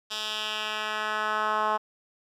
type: tone with band-pass filter sweep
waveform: 10% pulse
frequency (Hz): 214.3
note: A3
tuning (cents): -45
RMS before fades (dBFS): -29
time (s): 0.1-1.78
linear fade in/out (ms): 20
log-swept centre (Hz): 4100 to 1000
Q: 1.9
effects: none